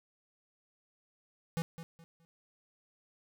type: tone with echo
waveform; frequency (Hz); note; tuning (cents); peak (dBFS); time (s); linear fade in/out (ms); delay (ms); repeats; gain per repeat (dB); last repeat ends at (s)
square; 166; E3; +12; -32; 1.57-1.62; 0; 210; 3; -11; 2.25
effects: none